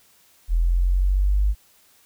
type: linear sweep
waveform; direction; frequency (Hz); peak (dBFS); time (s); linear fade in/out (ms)
sine; up; 41.21 to 51.4; -16; 0.48-1.55; 50
effects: white hiss -57 dBFS RMS until 2.05 s